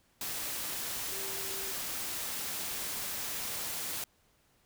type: tone in noise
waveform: sine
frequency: 389.5 Hz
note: G4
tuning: 11 cents flat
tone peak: -46 dBFS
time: 1.12-1.72 s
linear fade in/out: 2 ms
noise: white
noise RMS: -37 dBFS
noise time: 0.21-4.04 s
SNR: -12 dB
effects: pink hiss -69 dBFS RMS until 4.65 s

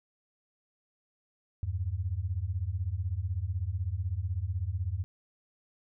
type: beating tone pair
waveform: sine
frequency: 82.41 / 98.41 Hz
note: E2 / G2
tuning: 0 / +7 cents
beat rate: 16 Hz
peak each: -33 / -32 dBFS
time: 1.63-5.04 s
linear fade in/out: 0 ms
effects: none

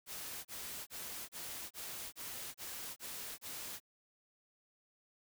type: noise bursts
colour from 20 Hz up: white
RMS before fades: -45 dBFS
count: 9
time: 0.06-3.802 s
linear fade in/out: 50 ms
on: 390 ms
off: 29 ms
effects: none

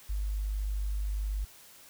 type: tone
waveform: sine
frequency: 50.6 Hz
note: G#1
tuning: 44 cents flat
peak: -29 dBFS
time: 0.09-1.45 s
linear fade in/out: 10 ms
effects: white hiss -54 dBFS RMS until 1.89 s

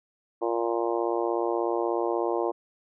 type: harmonic tone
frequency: 116.54 Hz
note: A#2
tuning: in tune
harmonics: 3 / 4 / 5 / 6 / 7 / 8 / 9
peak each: -28 / -30 / -32 / -34 / -35 / -36 / -37 dBFS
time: 0.41-2.52 s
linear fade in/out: 20 ms
effects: none

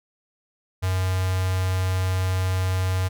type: tone with notch filter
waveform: square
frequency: 93 Hz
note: F#2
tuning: 9 cents sharp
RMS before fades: -23 dBFS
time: 0.82-3.09 s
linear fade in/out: 20 ms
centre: 310 Hz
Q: 0.92
effects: none

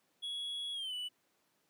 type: tone with pitch glide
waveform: triangle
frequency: 3350 to 2967 Hz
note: G#7 to F#7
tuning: +14 to +4 cents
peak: -36 dBFS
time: 0.22-1.09 s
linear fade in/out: 20 ms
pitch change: -210 cents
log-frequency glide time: 0.73-0.94 s
effects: pink hiss -75 dBFS RMS until 1.69 s + high-pass 200 Hz 12 dB/octave

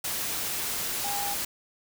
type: tone in noise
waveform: sine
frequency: 809 Hz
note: G#5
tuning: 46 cents flat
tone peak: -32 dBFS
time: 1.04-1.34 s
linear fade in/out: 5 ms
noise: white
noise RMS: -31 dBFS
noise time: 0.04-1.45 s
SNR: -4 dB
effects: none

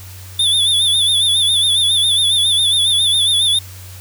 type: tone with vibrato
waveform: square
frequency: 3520 Hz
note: A7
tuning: in tune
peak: -12 dBFS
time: 0.39-3.59 s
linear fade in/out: 5 ms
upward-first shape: sine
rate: 7.3 Hz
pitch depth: 74 cents each way
effects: added 93 Hz sine -33 dBFS peak until 4 s + white hiss -39 dBFS RMS until 4 s

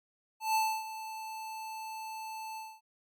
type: tone with ADSR envelope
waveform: square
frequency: 880 Hz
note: A5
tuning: in tune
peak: -26 dBFS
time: 0.4-2.81 s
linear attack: 150 ms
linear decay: 280 ms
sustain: -14 dB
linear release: 240 ms
effects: Opus 48 kbps

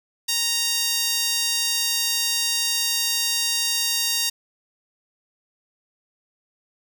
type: tone with high-pass filter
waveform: sawtooth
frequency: 931 Hz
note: A#5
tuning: 2 cents flat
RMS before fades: -23 dBFS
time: 0.28-4.3 s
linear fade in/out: 10 ms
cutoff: 4300 Hz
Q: 1.3
effects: none

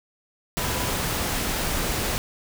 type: tone in noise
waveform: sine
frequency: 990 Hz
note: B5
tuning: 4 cents sharp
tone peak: -36 dBFS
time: 0.58-0.91 s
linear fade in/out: 0 ms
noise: pink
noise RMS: -26 dBFS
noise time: 0.57-2.18 s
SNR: -13 dB
effects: none

